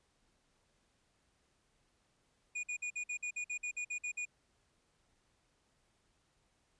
square tone bursts, 2452 Hz, D#7, 26 cents flat, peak -37 dBFS, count 13, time 2.55-4.254 s, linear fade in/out 10 ms, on 84 ms, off 51 ms, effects pink hiss -75 dBFS RMS until 6.79 s + resampled to 22050 Hz

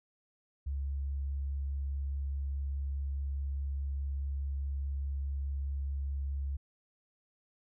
sine tone with vibrato, 69.3 Hz, C#2, in tune, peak -32 dBFS, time 0.66-6.57 s, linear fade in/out 10 ms, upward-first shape triangle, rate 4.8 Hz, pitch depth 9 cents each way, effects none

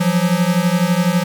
square beating tone pair, 171.1 / 183.1 Hz, F3 / F#3, -35 / -18 cents, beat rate 12 Hz, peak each -17 dBFS, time 0-1.24 s, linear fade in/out 10 ms, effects 7-bit

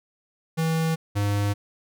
square tone pair in turn, 161.9 / 101.99 Hz, E3 / G#2, -31 / -31 cents, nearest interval minor sixth, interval 800 cents, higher first, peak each -22 dBFS, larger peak neither, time 0.57-0.96 / 1.15-1.54 s, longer neither, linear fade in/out 20 ms, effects none

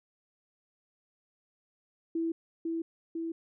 sine tone with echo, 329.6 Hz, E4, in tune, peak -28 dBFS, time 2.15-2.32 s, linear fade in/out 5 ms, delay 500 ms, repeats 2, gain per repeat -2 dB, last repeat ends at 3.32 s, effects none

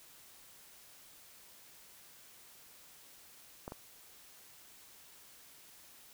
clicks, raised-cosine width 1 ms, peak -27 / -29 dBFS, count 2, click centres 3.679 / 3.721 s, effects white hiss -58 dBFS RMS until 6.13 s

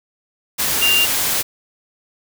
sine tone in noise, 2794 Hz, F7, in tune, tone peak -13 dBFS, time 0.81-1.06 s, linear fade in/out 20 ms, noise white, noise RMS -19 dBFS, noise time 0.58-1.43 s, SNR +3 dB, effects none

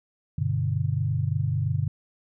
sine chord, G major, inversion none, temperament equal, 98 / 123.47 / 146.83 Hz, G2 / B2 / D3, 0 / 0 / 0 cents, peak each -27 dBFS, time 0.38-1.88 s, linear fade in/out 5 ms, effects none

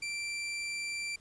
sawtooth tone, 2350 Hz, D7, 1 cent sharp, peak -31 dBFS, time 0.02-1.16 s, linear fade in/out 5 ms, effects pink hiss -62 dBFS RMS until 1.2 s + resampled to 22050 Hz

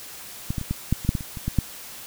clicks, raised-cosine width 5 ms, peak -13 / -14 / -19 / -12 / -7 / -20 / -6 / -12 / -22 / -21 / -12 / -6 dBFS, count 12, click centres 0.505 / 0.582 / 0.613 / 0.71 / 0.926 / 1.049 / 1.091 / 1.152 / 1.208 / 1.372 / 1.48 / 1.587 s, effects white hiss -40 dBFS RMS until 2.06 s

